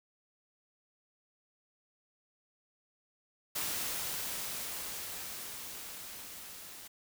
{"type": "noise with level ramp", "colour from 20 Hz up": "white", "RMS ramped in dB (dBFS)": [-35, -49], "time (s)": [3.55, 6.88], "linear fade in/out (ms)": 10, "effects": []}